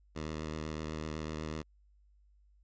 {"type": "tone with vibrato", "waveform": "10% pulse", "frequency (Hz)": 77.78, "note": "D#2", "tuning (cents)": 0, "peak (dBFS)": -29, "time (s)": [0.15, 1.63], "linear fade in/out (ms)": 20, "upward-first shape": "triangle", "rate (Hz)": 8, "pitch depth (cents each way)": 31, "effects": ["added 50 Hz sine -62 dBFS peak until 2.63 s", "resampled to 16000 Hz"]}